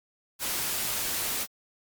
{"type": "noise", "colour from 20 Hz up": "white", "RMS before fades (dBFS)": -30, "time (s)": [0.39, 1.47], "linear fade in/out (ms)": 50, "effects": ["Opus 48 kbps"]}